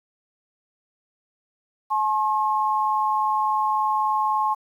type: tone pair together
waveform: sine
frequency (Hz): 856 / 1075.5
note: A5 / C6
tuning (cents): -48 / +47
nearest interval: major third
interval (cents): 395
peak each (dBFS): -22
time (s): 1.9-4.55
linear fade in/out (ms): 20
effects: 9-bit